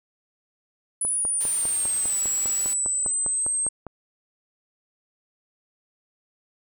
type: linear two-way sweep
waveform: sine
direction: down then up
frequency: 10010 to 7710 to 8390 Hz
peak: -22 dBFS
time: 1.01-3.69 s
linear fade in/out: 5 ms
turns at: 2.29 s
type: click train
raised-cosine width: 1 ms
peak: -21 dBFS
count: 15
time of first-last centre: 1.05-3.867 s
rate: 4.97 Hz
type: noise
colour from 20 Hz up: white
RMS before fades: -38 dBFS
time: 1.4-2.74 s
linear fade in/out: 10 ms
effects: none